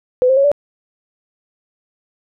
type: tone with pitch steps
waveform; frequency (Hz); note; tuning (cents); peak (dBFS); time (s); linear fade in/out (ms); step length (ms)
sine; 504 / 527.5 / 552.2 / 577.9; B4 / C5 / C#5 / D5; +35 / +14 / -7 / -28; -9; 0.22-0.516; 0; 74
effects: none